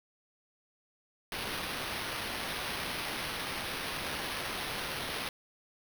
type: noise with sample-and-hold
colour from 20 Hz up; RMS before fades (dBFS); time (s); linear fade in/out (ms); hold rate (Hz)
white; -37; 1.32-5.29; 2; 7350
effects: none